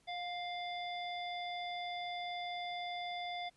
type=harmonic tone with a mistuned harmonic; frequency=698.5 Hz; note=F5; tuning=in tune; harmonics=1 / 3 / 5 / 7; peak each=-40 / -46 / -46 / -56 dBFS; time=0.07-3.5 s; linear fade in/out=20 ms; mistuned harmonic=1; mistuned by=+26 cents; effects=pink hiss -71 dBFS RMS until 3.56 s + resampled to 24000 Hz